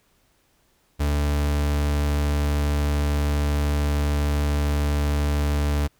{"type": "tone", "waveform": "40% pulse", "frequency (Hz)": 72.9, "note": "D2", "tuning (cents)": -12, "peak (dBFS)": -19, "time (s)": [0.99, 5.88], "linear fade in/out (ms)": 20, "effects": ["pink hiss -64 dBFS RMS until 5.99 s"]}